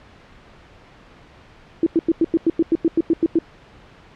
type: tone bursts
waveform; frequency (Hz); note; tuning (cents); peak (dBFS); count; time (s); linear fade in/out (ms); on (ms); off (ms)
sine; 329.6; E4; 0; -12; 13; 1.83-3.388; 2; 34; 93
effects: pink hiss -47 dBFS RMS until 4.15 s + low-pass 3000 Hz 12 dB/octave